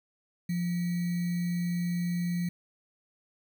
sine tone with sample-and-hold, 174.61 Hz, F3, in tune, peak -27 dBFS, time 0.49-2.49 s, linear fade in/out 5 ms, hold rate 2100 Hz, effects none

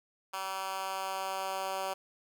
10% pulse tone with high-pass filter sweep, 191.4 Hz, G3, 41 cents flat, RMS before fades -36 dBFS, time 0.33-1.94 s, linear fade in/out 10 ms, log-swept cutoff 1000 to 610 Hz, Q 1.4, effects none

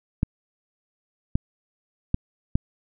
clicks, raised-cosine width 5 ms, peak -8 / -8 / -8 / -7 dBFS, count 4, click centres 0.231 / 1.355 / 2.144 / 2.555 s, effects none

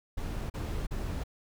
brown noise bursts, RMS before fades -34 dBFS, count 3, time 0.17-1.238 s, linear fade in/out 10 ms, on 330 ms, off 39 ms, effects none

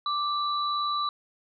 sine tone pair together, 1174.7 / 3951 Hz, D6 / B7, 0 / 0 cents, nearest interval octave + major sixth, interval 2100 cents, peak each -26 / -32 dBFS, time 0.06-1.09 s, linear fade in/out 2 ms, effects none

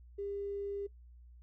triangle tone with tanh clipping, 401.3 Hz, G4, 41 cents sharp, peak -36 dBFS, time 0.18-0.87 s, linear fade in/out 10 ms, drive 3 dB, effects noise-tail reverb RT60 0.1 s tail -20 dB re dry + added 60 Hz sine -53 dBFS peak until 1.42 s

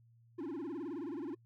triangle tone with vibrato, 311.1 Hz, D#4, in tune, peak -36 dBFS, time 0.38-1.35 s, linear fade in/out 10 ms, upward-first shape sine, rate 19 Hz, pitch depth 250 cents each way, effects noise-tail reverb RT60 0.1 s tail -25 dB re dry + added 116 Hz sine -62 dBFS peak until 1.45 s

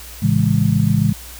sine chord, A major seventh, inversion none, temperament just, 110 / 137.5 / 165 / 206.2 Hz, A2 / C#3 / E3 / G#3, 0 / -14 / +2 / -12 cents, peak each -18 dBFS, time 0.22-1.13 s, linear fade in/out 10 ms, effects added 60 Hz sine -37 dBFS peak until 1.39 s + white hiss -37 dBFS RMS until 1.39 s

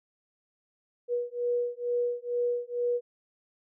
sine beating tone pair, 482.8 / 485 Hz, B4 / B4, -39 / -31 cents, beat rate 2.2 Hz, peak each -30 dBFS, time 1.08-3.01 s, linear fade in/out 50 ms, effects none

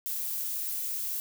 violet noise, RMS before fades -33 dBFS, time 0.06-1.2 s, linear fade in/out 0 ms, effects none

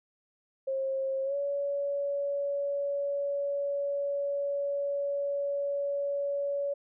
sine tone with pitch glide, 536 to 565.3 Hz, C5 to C#5, +42 to +34 cents, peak -28 dBFS, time 0.67-6.74 s, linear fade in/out 10 ms, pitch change +92 cents, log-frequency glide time 1.24-1.35 s, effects none

